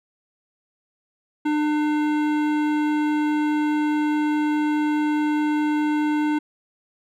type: tone with hard clipping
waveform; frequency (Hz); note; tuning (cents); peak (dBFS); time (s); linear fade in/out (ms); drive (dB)
sine; 300.8; D4; +42; -21; 1.45-6.39; 10; 15
effects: none